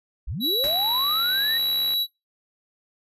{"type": "linear sweep", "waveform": "sine", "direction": "up", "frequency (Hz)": [32.7, 1876], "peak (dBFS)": -27, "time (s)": [0.27, 1.58], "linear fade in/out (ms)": 10}
{"type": "tone", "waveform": "square", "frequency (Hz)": 3915, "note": "B7", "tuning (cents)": -16, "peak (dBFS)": -22, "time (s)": [0.4, 2.07], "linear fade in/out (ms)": 50}
{"type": "noise with exponential decay", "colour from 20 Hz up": "pink", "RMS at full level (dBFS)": -32, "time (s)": [0.64, 0.83], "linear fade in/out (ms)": 0, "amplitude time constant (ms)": 40}
{"type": "click train", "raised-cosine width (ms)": 0.3, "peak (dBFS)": -23, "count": 89, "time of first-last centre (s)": [0.64, 1.936], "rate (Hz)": 67.9}
{"effects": ["noise-tail reverb RT60 0.2 s tail -18 dB re dry", "resampled to 32000 Hz"]}